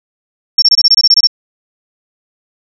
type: tone bursts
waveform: sine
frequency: 5450 Hz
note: F8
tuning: 43 cents flat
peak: -3 dBFS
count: 11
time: 0.58-1.272 s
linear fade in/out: 5 ms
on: 42 ms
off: 23 ms
effects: none